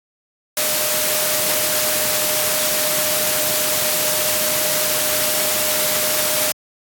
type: tone in noise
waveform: sine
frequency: 610 Hz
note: D#5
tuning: 34 cents flat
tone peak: -27 dBFS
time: 0.57-6.52 s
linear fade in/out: 2 ms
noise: white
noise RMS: -19 dBFS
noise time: 0.57-6.52 s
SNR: -11 dB
effects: high-pass 100 Hz 12 dB/octave + AAC 64 kbps